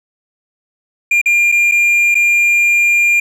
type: tone with dropouts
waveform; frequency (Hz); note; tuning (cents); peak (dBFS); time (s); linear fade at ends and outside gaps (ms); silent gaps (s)
triangle; 2400; D7; +37; -7; 1.11-3.2; 5; 1.215-1.258 / 1.518-1.522 / 1.714-1.719 / 2.145-2.152
effects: none